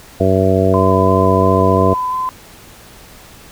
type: harmonic tone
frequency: 94.9 Hz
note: F#2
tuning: 44 cents sharp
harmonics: 1 / 2 / 3 / 4 / 5 / 6 / 7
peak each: -16 / -18 / -19 / -18 / -17 / -21 / -17 dBFS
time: 0.2-1.94 s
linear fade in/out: 5 ms
type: tone with vibrato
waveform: sine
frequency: 1015 Hz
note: B5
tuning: 47 cents sharp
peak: -16 dBFS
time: 0.74-2.29 s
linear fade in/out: 0 ms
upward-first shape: square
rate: 2.9 Hz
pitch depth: 13 cents each way
effects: pink hiss -40 dBFS RMS until 3.51 s